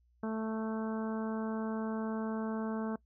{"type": "harmonic tone", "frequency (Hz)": 220.5, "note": "A3", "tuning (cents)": 4, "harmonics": [1, 2, 3, 4, 5, 6, 7], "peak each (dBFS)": [-34, -40, -44, -46, -48, -50, -51], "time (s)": [0.23, 2.96], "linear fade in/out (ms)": 5, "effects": ["noise-tail reverb RT60 0.1 s tail -22 dB re dry", "added 60 Hz sine -66 dBFS peak until 3.05 s"]}